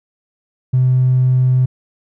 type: tone with tanh clipping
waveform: triangle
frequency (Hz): 128.1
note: C3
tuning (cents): -36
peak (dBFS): -9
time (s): 0.73-1.66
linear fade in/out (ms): 10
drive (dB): 1
effects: none